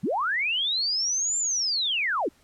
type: linear two-way sweep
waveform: sine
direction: up then down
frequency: 130.81 to 7340 to 225.2 Hz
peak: -23 dBFS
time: 0.03-2.29 s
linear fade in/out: 10 ms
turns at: 1.38 s
effects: pink hiss -61 dBFS RMS until 2.43 s + low-pass 12000 Hz 12 dB/octave